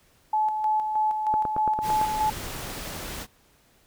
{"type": "tone with tremolo", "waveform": "sine", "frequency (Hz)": 860, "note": "A5", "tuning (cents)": -40, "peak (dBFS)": -20, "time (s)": [0.33, 2.3], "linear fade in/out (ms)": 5, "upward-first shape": "square", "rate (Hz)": 3.2, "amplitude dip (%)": 45}
{"type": "click train", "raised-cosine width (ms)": 1, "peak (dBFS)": -16, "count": 7, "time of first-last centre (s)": [1.34, 2.014], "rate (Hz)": 8.9}
{"type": "noise", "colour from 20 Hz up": "pink", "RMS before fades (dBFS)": -35, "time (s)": [1.81, 3.27], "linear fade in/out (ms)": 50}
{"effects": ["pink hiss -61 dBFS RMS until 3.86 s"]}